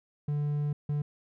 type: tone bursts at uneven times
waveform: triangle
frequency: 146.83 Hz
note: D3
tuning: in tune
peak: -25 dBFS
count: 2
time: 0.28-0.73 / 0.89-1.02 s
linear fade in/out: 5 ms
effects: none